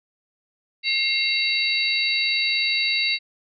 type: tone cluster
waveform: sine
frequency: 2134 / 2727 / 3895 / 4564 Hz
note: C7 / F7 / B7 / C#8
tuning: +34 / -42 / -25 / +50 cents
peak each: -25 dBFS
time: 0.83-3.19 s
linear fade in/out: 50 ms
effects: none